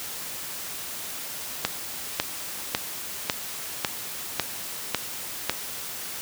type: click train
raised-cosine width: 0.2 ms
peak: -4 dBFS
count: 8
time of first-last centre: 1.65-5.496 s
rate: 1.82 Hz
effects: white hiss -35 dBFS RMS until 6.21 s + high-pass 60 Hz 12 dB/octave